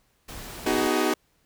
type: noise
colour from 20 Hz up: pink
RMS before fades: -39 dBFS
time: 0.28-0.88 s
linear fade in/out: 10 ms
type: chord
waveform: sawtooth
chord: G# minor seventh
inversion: first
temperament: equal with one note detuned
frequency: 246.9 / 311.1 / 375.8 / 415.3 Hz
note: B3 / D#4 / F#4 / G#4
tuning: 0 / 0 / +27 / 0 cents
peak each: -25 / -22 / -22 / -25 dBFS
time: 0.66-1.14 s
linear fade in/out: 5 ms
effects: pink hiss -67 dBFS RMS until 1.45 s